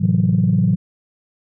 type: chord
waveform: sine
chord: F# half-diminished seventh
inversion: first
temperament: equal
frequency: 110 / 130.81 / 164.81 / 185 Hz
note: A2 / C3 / E3 / F#3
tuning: 0 / 0 / 0 / 0 cents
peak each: -18 / -21 / -17 / -16 dBFS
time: 0-0.76 s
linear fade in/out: 20 ms
effects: tanh soft clip ceiling -5 dBFS